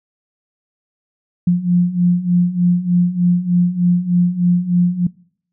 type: beating tone pair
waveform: sine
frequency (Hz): 174.61 / 177.91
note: F3 / F3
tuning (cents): 0 / +32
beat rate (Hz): 3.3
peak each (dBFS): -17 / -13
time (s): 1.47-5.07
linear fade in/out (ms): 5
effects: noise-tail reverb RT60 0.6 s tail -24 dB re dry